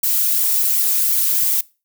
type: noise with flanger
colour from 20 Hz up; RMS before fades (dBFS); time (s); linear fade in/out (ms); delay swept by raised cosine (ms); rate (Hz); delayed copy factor
violet; -17; 0.03-1.61; 5; 0.88 to 5.48; 2.7; +0.85
effects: noise-tail reverb RT60 0.3 s tail -22 dB re dry